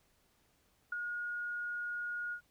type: tone with ADSR envelope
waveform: sine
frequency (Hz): 1438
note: F#6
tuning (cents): -50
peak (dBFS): -31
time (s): 0.92-2.41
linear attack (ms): 6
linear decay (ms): 7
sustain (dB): -5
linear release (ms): 86
effects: pink hiss -72 dBFS RMS until 2.5 s